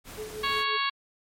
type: noise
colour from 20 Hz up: pink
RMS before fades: -43 dBFS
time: 0.04-0.65 s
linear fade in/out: 50 ms
type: tone with tremolo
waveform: sine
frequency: 429.4 Hz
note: A4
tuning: 42 cents flat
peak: -32 dBFS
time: 0.17-0.78 s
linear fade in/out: 20 ms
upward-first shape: triangle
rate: 5.6 Hz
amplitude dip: 85%
type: harmonic tone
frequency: 554.4 Hz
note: C#5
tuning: in tune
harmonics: 2 / 3 / 4 / 5 / 6 / 7 / 8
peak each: -28 / -33 / -33 / -34 / -34 / -36 / -36 dBFS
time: 0.43-0.9 s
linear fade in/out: 10 ms
effects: MP3 64 kbps